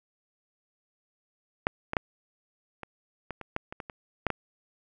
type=clicks; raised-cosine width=0.5 ms; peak=-8 / -15 / -9 / -23 / -20 / -24 / -14 / -23 / -22 / -24 / -10 / -13 dBFS; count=12; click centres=1.669 / 1.934 / 1.968 / 2.833 / 3.307 / 3.413 / 3.564 / 3.725 / 3.802 / 3.898 / 4.267 / 4.303 s; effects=none